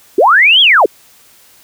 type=linear two-way sweep; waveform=sine; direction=up then down; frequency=318.1 to 3387 to 318.1 Hz; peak=-4 dBFS; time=0.18-0.86 s; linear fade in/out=5 ms; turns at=0.61 s; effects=white hiss -45 dBFS RMS until 1.63 s